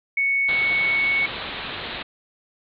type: tone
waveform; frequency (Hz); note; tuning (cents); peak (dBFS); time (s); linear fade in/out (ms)
sine; 2217; C#7; 0; -18; 0.17-1.26; 5
type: low-pass noise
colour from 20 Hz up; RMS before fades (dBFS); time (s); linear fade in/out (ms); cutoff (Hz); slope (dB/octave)
white; -32; 0.48-2.03; 10; 4100; 96
effects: none